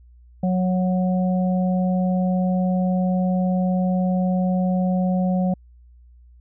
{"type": "harmonic tone", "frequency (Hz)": 183.7, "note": "F#3", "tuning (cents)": -12, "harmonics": [1, 3, 4], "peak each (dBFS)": [-18, -28, -30], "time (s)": [0.43, 5.54], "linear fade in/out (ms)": 5, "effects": ["added 60 Hz sine -46 dBFS peak until 6.4 s"]}